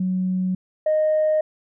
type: tone pair in turn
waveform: sine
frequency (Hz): 185 / 619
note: F#3 / D#5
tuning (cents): 0 / -9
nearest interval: octave + major sixth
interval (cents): 2091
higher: second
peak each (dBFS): -19 / -15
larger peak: second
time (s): 0-0.55 / 0.86-1.41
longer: neither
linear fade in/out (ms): 5
effects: tanh soft clip ceiling -13 dBFS